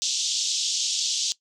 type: band-pass noise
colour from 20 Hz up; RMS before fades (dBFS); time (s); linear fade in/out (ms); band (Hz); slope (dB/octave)
white; -26; 0.02-1.32; 0; 3100 to 7100; 48
effects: noise-tail reverb RT60 0.1 s tail -18 dB re dry